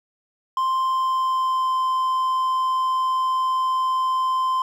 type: tone with pitch glide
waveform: triangle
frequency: 1046.5 to 1037.5 Hz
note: C6 to C6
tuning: 0 to -15 cents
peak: -17 dBFS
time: 0.57-4.62 s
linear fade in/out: 2 ms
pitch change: -15 cents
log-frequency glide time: 0.83-1.76 s
effects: none